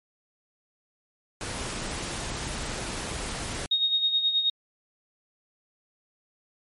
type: noise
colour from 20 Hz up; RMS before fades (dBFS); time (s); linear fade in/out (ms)
pink; -33; 1.41-3.66; 0
type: tone with tremolo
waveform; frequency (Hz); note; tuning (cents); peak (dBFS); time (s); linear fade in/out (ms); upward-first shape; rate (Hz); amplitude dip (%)
sine; 3729; A#7; 0; -19; 3.71-4.5; 5; sine; 9.4; 60
effects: MP3 48 kbps